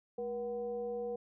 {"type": "tone with frequency modulation", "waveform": "sine", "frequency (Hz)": 479.5, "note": "A#4", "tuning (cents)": 49, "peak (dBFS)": -35, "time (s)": [0.18, 1.16], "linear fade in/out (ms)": 5, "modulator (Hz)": 268, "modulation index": 0.5, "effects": []}